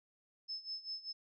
sine tone with tremolo, 5230 Hz, E8, 15 cents flat, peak -38 dBFS, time 0.48-1.13 s, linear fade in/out 20 ms, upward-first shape sine, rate 5.1 Hz, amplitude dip 85%, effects none

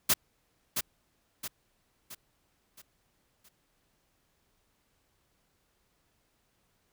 white noise with echo, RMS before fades -23 dBFS, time 0.09-0.14 s, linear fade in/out 10 ms, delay 670 ms, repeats 5, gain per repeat -7 dB, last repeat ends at 3.49 s, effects pink hiss -73 dBFS RMS until 6.92 s

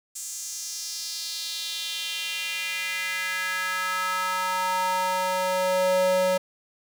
square tone with high-pass filter sweep, 185 Hz, F#3, in tune, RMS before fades -27 dBFS, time 0.15-6.38 s, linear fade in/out 10 ms, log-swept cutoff 7400 to 460 Hz, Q 3, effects none

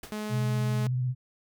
pink noise with exponential decay, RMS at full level -38 dBFS, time 0.03-0.22 s, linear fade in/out 5 ms, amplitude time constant 41 ms
sawtooth tone, 212.5 Hz, G#3, 40 cents sharp, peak -28 dBFS, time 0.12-0.87 s, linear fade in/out 0 ms
sine tone with vibrato, 126.3 Hz, B2, 39 cents sharp, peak -25 dBFS, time 0.29-1.15 s, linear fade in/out 50 ms, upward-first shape sine, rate 16 Hz, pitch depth 33 cents each way
effects none

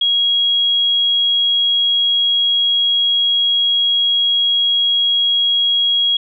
sine tone, 3300 Hz, G#7, 12 cents flat, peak -12 dBFS, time 0.01-6.17 s, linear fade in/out 5 ms, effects none

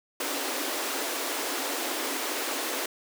pink high-pass noise, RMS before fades -31 dBFS, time 0.2-2.86 s, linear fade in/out 5 ms, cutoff 260 Hz, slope 96 dB/octave, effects none

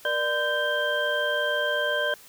sine tone cluster, 474.3 / 594 / 1022 / 1565 / 3167 Hz, A#4 / D5 / C6 / G6 / G7, +30 / +20 / -41 / -3 / +17 cents, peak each -34 / -27 / -35 / -26 / -32 dBFS, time 0.05-2.14 s, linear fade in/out 2 ms, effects white hiss -50 dBFS RMS until 2.28 s

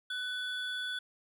triangle tone pair together, 1495 / 3427 Hz, F#6 / A7, +17 / -46 cents, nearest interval octave + major second, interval 1437 cents, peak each -35 / -36 dBFS, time 0.1-0.99 s, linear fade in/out 5 ms, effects none

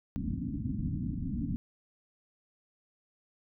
white low-pass noise, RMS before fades -34 dBFS, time 0.16-1.56 s, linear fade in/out 0 ms, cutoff 290 Hz, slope 96 dB/octave, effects none

